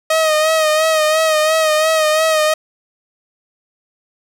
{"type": "tone with vibrato", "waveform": "sawtooth", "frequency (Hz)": 627, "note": "D#5", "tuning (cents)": 13, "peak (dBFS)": -8, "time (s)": [0.1, 2.54], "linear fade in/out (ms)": 5, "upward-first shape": "sine", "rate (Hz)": 2.9, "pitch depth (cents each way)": 42, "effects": ["low-pass 12000 Hz 12 dB/octave", "7-bit"]}